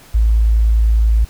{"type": "tone", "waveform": "sine", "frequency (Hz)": 55.1, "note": "A1", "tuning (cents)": 3, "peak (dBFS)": -9, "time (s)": [0.14, 1.25], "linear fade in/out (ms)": 10, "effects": ["pink hiss -43 dBFS RMS until 1.29 s"]}